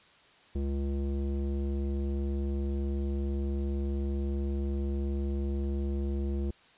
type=tone with low-pass filter; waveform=square; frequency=69.3 Hz; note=C#2; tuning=in tune; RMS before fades=-31 dBFS; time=0.55-6.51 s; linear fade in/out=5 ms; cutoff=360 Hz; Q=1.8; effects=white hiss -59 dBFS RMS until 6.77 s + resampled to 8000 Hz